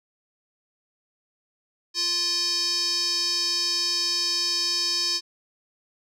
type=tone with band-pass filter; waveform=square; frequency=348.5 Hz; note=F4; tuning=4 cents flat; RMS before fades=-25 dBFS; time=1.94-5.21 s; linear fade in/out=50 ms; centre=5000 Hz; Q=10; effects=none